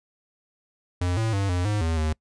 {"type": "tone with pitch steps", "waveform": "square", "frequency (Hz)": [89.2, 112.1, 98.6, 89.2, 104.7, 81.5, 78], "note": ["F2", "A2", "G2", "F2", "G#2", "E2", "D#2"], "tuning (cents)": [37, 33, 11, 37, 15, -19, 5], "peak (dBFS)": -23, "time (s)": [1.01, 2.13], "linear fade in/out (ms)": 5, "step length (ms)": 160, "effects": ["noise-tail reverb RT60 0.1 s tail -25 dB re dry", "resampled to 22050 Hz"]}